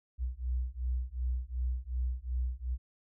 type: beating tone pair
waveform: sine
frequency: 60.9 / 63.6 Hz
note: B1 / C2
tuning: -24 / -48 cents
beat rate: 2.7 Hz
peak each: -34 / -34 dBFS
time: 0.18-2.78 s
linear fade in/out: 50 ms
effects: none